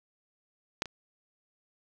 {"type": "clicks", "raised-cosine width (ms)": 0.2, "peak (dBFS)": [-11, -24], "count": 2, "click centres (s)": [0.821, 0.857], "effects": []}